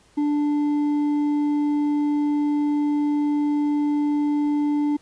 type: tone with hard clipping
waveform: sine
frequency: 293.7 Hz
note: D4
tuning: in tune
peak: -20 dBFS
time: 0.17-4.97 s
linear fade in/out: 10 ms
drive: 4 dB
effects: pink hiss -57 dBFS RMS until 5.01 s + resampled to 22050 Hz